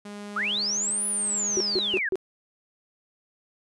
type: tone with tremolo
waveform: sawtooth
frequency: 205.4 Hz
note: G#3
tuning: 19 cents flat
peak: -32 dBFS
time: 0.05-1.99 s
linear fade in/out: 5 ms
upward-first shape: sine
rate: 0.85 Hz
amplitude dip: 30%
type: linear two-way sweep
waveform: sine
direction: up then down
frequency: 1157 to 10000 to 1574 Hz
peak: -24 dBFS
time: 0.36-2.09 s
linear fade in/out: 5 ms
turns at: 1.06 s
type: tone bursts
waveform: sine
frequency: 375.8 Hz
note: F#4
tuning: 27 cents sharp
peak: -22 dBFS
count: 4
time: 1.57-2.156 s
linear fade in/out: 0 ms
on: 34 ms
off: 150 ms
effects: resampled to 24000 Hz